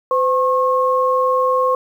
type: tone pair together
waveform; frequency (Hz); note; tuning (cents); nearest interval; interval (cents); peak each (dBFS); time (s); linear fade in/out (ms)
sine; 511.1 / 1083; C5 / C#6; -41 / -41; octave + minor second; 1300; -16; 0.11-1.75; 2
effects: 8-bit